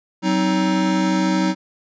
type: chord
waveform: square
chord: C diminished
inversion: second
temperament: just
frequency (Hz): 188.37 / 261.6 / 314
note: Gb3 / C4 / Eb4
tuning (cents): +31 / 0 / +16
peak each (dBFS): -20 / -26 / -21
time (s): 0.22-1.55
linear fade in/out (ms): 50
effects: resampled to 16000 Hz